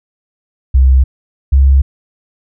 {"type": "tone pair in turn", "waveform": "sine", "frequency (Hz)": [65.41, 67.84], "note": ["C2", "C#2"], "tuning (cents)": [0, -37], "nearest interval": "minor second", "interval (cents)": 63, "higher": "second", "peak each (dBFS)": -4, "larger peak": "neither", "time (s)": [[0.74, 1.04], [1.52, 1.82]], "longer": "neither", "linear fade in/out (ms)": 10, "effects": []}